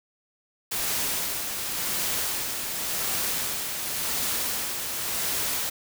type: noise with tremolo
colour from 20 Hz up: white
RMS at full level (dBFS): -27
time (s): 0.71-5.7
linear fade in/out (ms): 10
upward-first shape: sine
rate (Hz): 0.91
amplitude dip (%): 40
effects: none